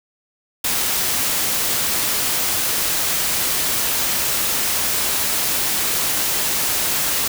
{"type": "noise", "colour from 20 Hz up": "white", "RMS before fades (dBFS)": -20, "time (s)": [0.64, 7.28], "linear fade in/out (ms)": 5, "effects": []}